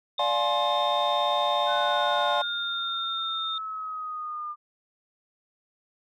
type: tone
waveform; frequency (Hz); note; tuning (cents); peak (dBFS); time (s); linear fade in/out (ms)
sine; 3644; A#7; -40; -29; 0.18-3.58; 2
type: chord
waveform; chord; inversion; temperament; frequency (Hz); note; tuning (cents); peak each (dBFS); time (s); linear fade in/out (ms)
triangle; D half-diminished seventh; none; just; 587.3 / 704.8 / 845.8 / 1057.2; D5 / F5 / Ab5 / C6; 0 / +16 / +31 / +18; -26; 0.19-2.42; 5
type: linear sweep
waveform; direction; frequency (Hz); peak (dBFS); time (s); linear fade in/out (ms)
sine; down; 1500 to 1200; -31; 1.66-4.56; 50
effects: tanh soft clip ceiling -13 dBFS